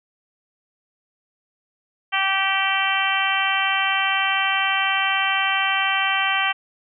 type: harmonic tone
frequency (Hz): 387.9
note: G4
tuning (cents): -18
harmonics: 2 / 3 / 4 / 5 / 6 / 7 / 8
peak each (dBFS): -26 / -26 / -26 / -26 / -26 / -26 / -26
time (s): 2.12-6.53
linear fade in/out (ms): 20
effects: none